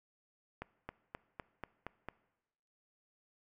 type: accelerating click train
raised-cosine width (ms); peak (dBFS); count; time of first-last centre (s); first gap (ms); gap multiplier
0.5; -26; 7; 0.62-2.086; 270; 0.96
effects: noise-tail reverb RT60 1.0 s tail -20 dB re dry